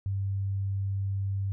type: tone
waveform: sine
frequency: 98 Hz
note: G2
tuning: in tune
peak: -27 dBFS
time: 0.06-1.52 s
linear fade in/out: 0 ms
effects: none